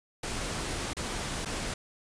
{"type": "noise with dropouts", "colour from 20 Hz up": "pink", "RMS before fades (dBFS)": -34, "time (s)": [0.23, 1.74], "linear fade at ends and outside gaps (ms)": 5, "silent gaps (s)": [[0.934, 0.967], [1.45, 1.457]], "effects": ["resampled to 22050 Hz"]}